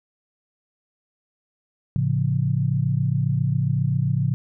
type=chord; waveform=sine; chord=A augmented; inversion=none; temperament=just; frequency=110 / 137.5 / 171.88 Hz; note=A2 / C#3 / E#3; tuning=0 / -14 / -27 cents; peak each=-24 / -21 / -26 dBFS; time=1.96-4.34 s; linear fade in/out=0 ms; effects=none